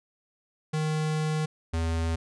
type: tone pair in turn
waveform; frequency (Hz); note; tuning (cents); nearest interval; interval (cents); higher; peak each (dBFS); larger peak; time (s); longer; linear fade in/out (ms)
square; 155.1 / 82.16; D#3 / E2; -5 / -5; major seventh; 1100; first; -26 / -26; neither; 0.73-1.46 / 1.73-2.16; first; 10
effects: resampled to 22050 Hz